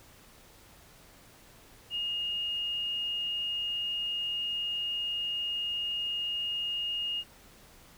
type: tone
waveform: sine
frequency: 2849 Hz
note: F7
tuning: 34 cents sharp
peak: -30 dBFS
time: 1.9-7.24 s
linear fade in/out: 50 ms
effects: pink hiss -56 dBFS RMS until 7.97 s